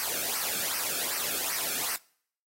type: noise with flanger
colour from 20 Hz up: white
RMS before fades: -31 dBFS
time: 0-1.96 s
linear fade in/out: 0 ms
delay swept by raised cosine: 0.27 to 1.05 ms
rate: 2.6 Hz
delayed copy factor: -0.75
effects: noise-tail reverb RT60 0.6 s tail -24 dB re dry + AAC 48 kbps